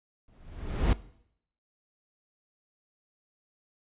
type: noise with exponential growth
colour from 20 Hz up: brown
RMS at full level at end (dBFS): -20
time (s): 0.28-0.93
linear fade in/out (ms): 1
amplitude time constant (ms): 140
effects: noise-tail reverb RT60 0.7 s tail -19 dB re dry + resampled to 8000 Hz